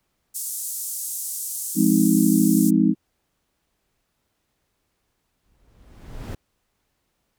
pink band-pass noise, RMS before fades -30 dBFS, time 0.34-2.71 s, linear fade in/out 20 ms, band 7500 to 14000 Hz, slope 24 dB/octave
sine chord, F minor seventh, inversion none, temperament just, 174.61 / 209.5 / 261.9 / 314.3 Hz, F3 / Ab3 / C4 / Eb4, 0 / +15 / +2 / +18 cents, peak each -22 / -19 / -20 / -20 dBFS, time 1.75-2.95 s, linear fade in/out 50 ms
brown noise with exponential growth, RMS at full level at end -28 dBFS, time 5.43-6.35 s, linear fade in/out 5 ms, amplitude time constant 200 ms
effects pink hiss -73 dBFS RMS until 7.38 s

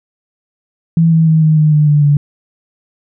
sine tone with pitch steps, 165 / 161.98 / 159.01 / 156.1 / 153.24 / 150.43 / 147.68 / 144.97 Hz, E3 / E3 / D#3 / D#3 / D#3 / D3 / D3 / D3, +2 / -30 / +38 / +6 / -26 / +42 / +10 / -22 cents, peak -6 dBFS, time 0.97-2.17 s, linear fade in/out 2 ms, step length 150 ms, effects none

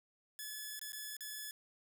5% pulse tone with dropouts, 1715 Hz, A6, 45 cents flat, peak -32 dBFS, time 0.39-1.51 s, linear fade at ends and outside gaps 1 ms, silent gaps 0.793-0.814 / 0.921-0.931 / 1.167-1.207 s, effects none

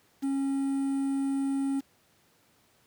triangle tone with quantisation, 273.6 Hz, C#4, 23 cents flat, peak -24 dBFS, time 0.22-1.81 s, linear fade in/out 20 ms, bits 8, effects pink hiss -65 dBFS RMS until 2.86 s + high-pass 100 Hz 12 dB/octave

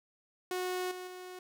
sawtooth tone with level steps, 365.6 Hz, F#4, 21 cents flat, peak -29 / -37 / -40 dBFS, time 0.51-1.39 s, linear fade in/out 2 ms, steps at 0.91 / 1.07 s, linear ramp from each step 5 ms, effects none

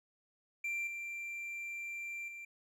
triangle tone with level steps, 2361 Hz, D7, 9 cents sharp, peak -33 / -38 / -43 dBFS, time 0.64-2.45 s, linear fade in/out 5 ms, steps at 0.87 / 2.28 s, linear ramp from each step 2 ms, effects none

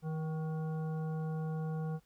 harmonic tone with a mistuned harmonic, 158.6 Hz, D#3, 33 cents sharp, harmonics 1 / 3 / 5 / 7 / 9, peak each -34 / -45 / -49 / -55 / -57 dBFS, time 0.02-2 s, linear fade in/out 50 ms, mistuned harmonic 5, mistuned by -46 cents, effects added 50 Hz sine -70 dBFS peak until 2.05 s + pink hiss -72 dBFS RMS until 2.05 s

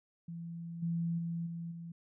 sine tone with level steps, 168.3 Hz, E3, 36 cents sharp, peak -40 / -31 / -34 / -38 / -42 dBFS, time 0.28-1.92 s, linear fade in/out 5 ms, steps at 0.82 / 1.18 / 1.46 / 1.71 s, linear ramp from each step 10 ms, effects none

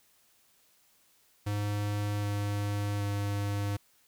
square tone with pitch steps, 103.2 / 102.37 / 101.54 Hz, G#2 / G#2 / G#2, -10 / -24 / -39 cents, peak -30 dBFS, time 1.46-3.77 s, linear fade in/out 10 ms, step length 770 ms, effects white hiss -66 dBFS RMS until 4.07 s

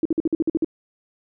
sine tone bursts, 322.4 Hz, E4, 38 cents flat, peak -16 dBFS, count 9, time 0.03-0.646 s, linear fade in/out 2 ms, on 24 ms, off 50 ms, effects none

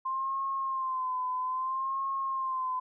sine tone with vibrato, 1046.5 Hz, C6, in tune, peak -29 dBFS, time 0.05-2.8 s, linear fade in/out 10 ms, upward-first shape sine, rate 0.61 Hz, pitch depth 59 cents each way, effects none

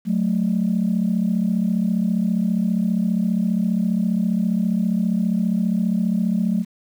sine tone pair together, 184.4 / 219.3 Hz, F#3 / A3, -6 / -6 cents, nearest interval minor third, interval 300 cents, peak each -19 dBFS, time 0.05-6.65 s, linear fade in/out 50 ms, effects tanh soft clip ceiling -12 dBFS + 8-bit

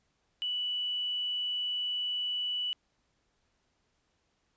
sine tone with quantisation, 2960 Hz, F#7, in tune, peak -30 dBFS, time 0.42-2.73 s, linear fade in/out 0 ms, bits 10, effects pink hiss -75 dBFS RMS until 4.56 s + resampled to 16000 Hz

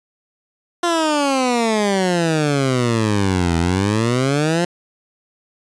15% pulse exponential two-way sweep, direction down then up, 351.5 to 82.41 to 177.6 Hz, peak -9 dBFS, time 0.83-4.65 s, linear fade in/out 5 ms, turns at 3.57 s, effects resampled to 22050 Hz

